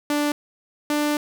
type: tone pair in turn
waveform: sawtooth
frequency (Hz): 293.7 / 296.1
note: D4 / D4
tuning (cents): 0 / +14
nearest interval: unison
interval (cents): 14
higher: second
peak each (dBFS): -16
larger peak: neither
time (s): 0.1-0.32 / 0.9-1.17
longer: second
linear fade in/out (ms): 2
effects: none